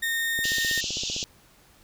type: tone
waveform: 35% pulse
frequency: 1838 Hz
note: A#6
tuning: 25 cents flat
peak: -23 dBFS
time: 0.02-0.81 s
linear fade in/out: 10 ms
type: click train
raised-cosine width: 2 ms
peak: -24 dBFS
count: 14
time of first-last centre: 0.39-1.229 s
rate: 15.5 Hz
type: band-pass noise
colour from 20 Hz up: pink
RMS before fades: -31 dBFS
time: 0.44-1.24 s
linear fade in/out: 0 ms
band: 2700 to 7100 Hz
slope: 96 dB/octave
effects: pink hiss -57 dBFS RMS until 1.83 s